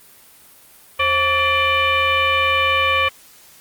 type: tone with frequency modulation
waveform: sine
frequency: 1760 Hz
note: A6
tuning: in tune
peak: -14 dBFS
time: 0.99-3.09 s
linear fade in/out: 10 ms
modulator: 614 Hz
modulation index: 1.9
effects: white hiss -47 dBFS RMS until 3.6 s + Opus 32 kbps